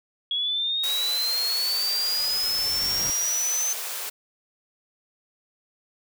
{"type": "linear sweep", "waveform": "sine", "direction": "up", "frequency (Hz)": [3322, 6200], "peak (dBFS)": -23, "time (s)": [0.31, 3.73], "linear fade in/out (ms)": 2}
{"type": "high-pass noise", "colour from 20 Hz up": "white", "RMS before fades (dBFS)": -32, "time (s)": [0.83, 4.1], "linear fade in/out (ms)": 10, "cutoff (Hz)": 390, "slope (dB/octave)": 48}
{"type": "noise with exponential growth", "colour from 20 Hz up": "pink", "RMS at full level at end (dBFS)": -34, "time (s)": [1.26, 3.1], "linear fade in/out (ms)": 0, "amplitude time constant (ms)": 400}
{"effects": []}